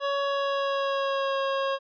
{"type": "tone with pitch glide", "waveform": "25% pulse", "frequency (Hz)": [560, 544.4], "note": ["C#5", "C#5"], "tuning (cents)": [18, -31], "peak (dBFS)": -21, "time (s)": [0, 1.79], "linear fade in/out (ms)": 50, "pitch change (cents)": -49, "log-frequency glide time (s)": [0.2, 1.39], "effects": ["resampled to 11025 Hz"]}